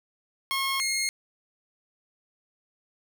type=tone pair in turn; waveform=15% pulse; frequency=1082 / 2148 Hz; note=C#6 / C7; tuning=-42 / +45 cents; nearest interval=octave; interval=1187 cents; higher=second; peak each=-19 dBFS; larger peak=neither; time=0.51-0.8 / 0.8-1.09 s; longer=neither; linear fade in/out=0 ms; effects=none